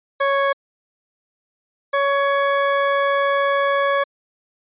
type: tone pair in turn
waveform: 20% pulse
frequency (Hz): 554.4 / 559.2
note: C#5 / C#5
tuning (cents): 0 / +15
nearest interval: unison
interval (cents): 15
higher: second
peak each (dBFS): -11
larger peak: neither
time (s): 0.2-0.53 / 1.93-4.04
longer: second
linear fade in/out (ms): 10
effects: resampled to 8000 Hz